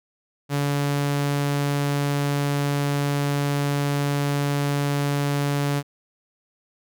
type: tone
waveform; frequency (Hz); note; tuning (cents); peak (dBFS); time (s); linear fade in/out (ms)
sawtooth; 142.9; D3; -47; -17; 0.49-5.83; 50
effects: none